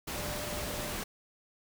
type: tone in noise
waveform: sine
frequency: 595 Hz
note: D5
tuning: 22 cents sharp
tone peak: -42 dBFS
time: 0.15-0.94 s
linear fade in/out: 10 ms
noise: pink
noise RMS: -37 dBFS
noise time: 0.07-1.04 s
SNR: -8 dB
effects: none